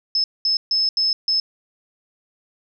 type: tone bursts at uneven times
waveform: sine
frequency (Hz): 5220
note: E8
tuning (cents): -18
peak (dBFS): -16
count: 5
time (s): 0.15-0.24 / 0.45-0.57 / 0.71-0.89 / 0.97-1.13 / 1.28-1.4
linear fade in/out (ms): 2
effects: none